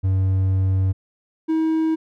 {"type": "tone pair in turn", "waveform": "triangle", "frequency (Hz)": [95, 319.5], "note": ["F#2", "D#4"], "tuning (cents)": [46, 46], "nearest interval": "octave + major sixth", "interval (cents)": 2100, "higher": "second", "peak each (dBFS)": [-14, -15], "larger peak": "first", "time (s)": [[0.03, 0.93], [1.48, 1.96]], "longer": "first", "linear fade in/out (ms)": 20, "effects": []}